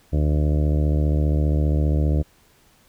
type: harmonic tone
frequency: 75 Hz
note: D2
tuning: 37 cents sharp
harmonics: 1 / 2 / 3 / 4 / 5 / 6 / 7 / 8 / 9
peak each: -18 / -23 / -33 / -29 / -35 / -36 / -35 / -37 / -42 dBFS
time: 0.12-2.23 s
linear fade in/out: 20 ms
effects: pink hiss -57 dBFS RMS until 2.88 s